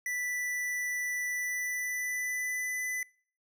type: tone with pitch glide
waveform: square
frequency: 1975.5 to 2002 Hz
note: B6 to B6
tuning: 0 to +23 cents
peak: -32 dBFS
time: 0.06-3.03 s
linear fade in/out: 2 ms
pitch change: +23 cents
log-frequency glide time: 1.28-2.85 s
effects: noise-tail reverb RT60 0.5 s tail -25 dB re dry